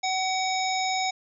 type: harmonic tone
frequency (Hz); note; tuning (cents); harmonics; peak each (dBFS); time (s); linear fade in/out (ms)
754; F#5; +32; 1 / 3 / 5 / 7 / 9; -26 / -31 / -33 / -34 / -36; 0.03-1.11; 10
effects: none